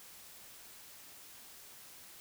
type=silence; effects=white hiss -54 dBFS RMS until 2.2 s